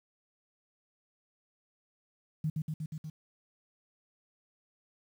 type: tone with echo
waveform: sine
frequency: 155.56 Hz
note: D#3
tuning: in tune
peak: -28 dBFS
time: 2.44-2.5 s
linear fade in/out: 5 ms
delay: 120 ms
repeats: 5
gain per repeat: -2 dB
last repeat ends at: 3.1 s
effects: 10-bit